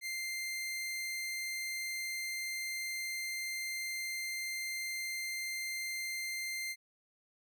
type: tone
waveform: sawtooth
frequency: 2093 Hz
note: C7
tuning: in tune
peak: -33 dBFS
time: 0.01-6.76 s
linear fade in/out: 50 ms
effects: none